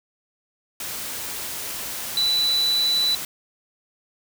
sine tone in noise, 3971 Hz, B7, 9 cents sharp, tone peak -18 dBFS, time 2.17-3.15 s, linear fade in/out 2 ms, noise white, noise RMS -31 dBFS, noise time 0.8-3.25 s, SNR +10 dB, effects none

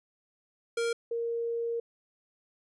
square / sine tone pair in turn, 465.8 / 465.8 Hz, A#4 / A#4, -1 / -1 cents, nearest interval unison, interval 0 cents, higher neither, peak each -28 / -29 dBFS, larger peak first, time 0.77-0.93 / 1.11-1.8 s, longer second, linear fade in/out 5 ms, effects resampled to 24000 Hz

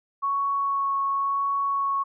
sine tone with vibrato, 1108.7 Hz, C#6, in tune, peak -22 dBFS, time 0.22-2.04 s, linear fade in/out 20 ms, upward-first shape sine, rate 0.94 Hz, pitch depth 9 cents each way, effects none

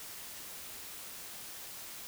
silence, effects white hiss -46 dBFS RMS until 2.07 s

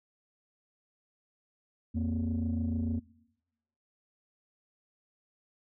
sine tone cluster, 86.5 / 231.1 / 257.9 Hz, F2 / A#3 / C4, -16 / -15 / -25 cents, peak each -30 / -30 / -37 dBFS, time 1.94-3 s, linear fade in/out 20 ms, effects noise-tail reverb RT60 0.9 s tail -22 dB re dry + tanh soft clip ceiling -24 dBFS

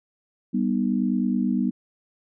sine chord, G augmented, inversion none, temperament just, 196 / 245 / 306.2 Hz, G3 / B3 / D#4, 0 / -14 / -28 cents, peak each -24 / -23 / -29 dBFS, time 0.53-1.71 s, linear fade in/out 20 ms, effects none

